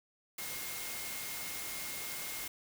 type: tone in noise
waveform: sine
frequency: 2138 Hz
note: C7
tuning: 37 cents sharp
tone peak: -48 dBFS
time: 0.38-2.48 s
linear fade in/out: 5 ms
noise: white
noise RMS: -41 dBFS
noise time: 0.38-2.48 s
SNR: -10 dB
effects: none